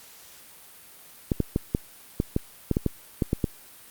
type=clicks; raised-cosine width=3 ms; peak=-9 dBFS; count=12; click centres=1.318 / 1.403 / 1.561 / 1.749 / 2.201 / 2.364 / 2.713 / 2.769 / 2.863 / 3.222 / 3.331 / 3.442 s; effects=white hiss -49 dBFS RMS until 3.9 s + Opus 48 kbps